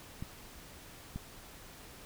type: clicks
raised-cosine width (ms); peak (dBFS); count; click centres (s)
5; -26 / -26; 2; 0.225 / 1.16
effects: pink hiss -52 dBFS RMS until 2.05 s